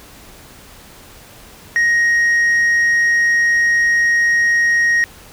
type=tone with tanh clipping; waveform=sine; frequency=1876 Hz; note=A#6; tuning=11 cents sharp; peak=-12 dBFS; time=1.76-5.04 s; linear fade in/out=0 ms; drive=3 dB; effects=pink hiss -41 dBFS RMS until 5.32 s